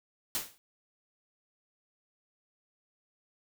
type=noise with exponential decay; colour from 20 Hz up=white; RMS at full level=-29 dBFS; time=0.35-0.58 s; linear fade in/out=0 ms; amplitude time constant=49 ms; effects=none